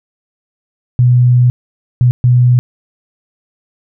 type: tone bursts at uneven times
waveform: sine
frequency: 123.6 Hz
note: B2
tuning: 2 cents sharp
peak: -5 dBFS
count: 3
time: 0.99-1.5 / 2.01-2.11 / 2.24-2.59 s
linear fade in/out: 0 ms
effects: none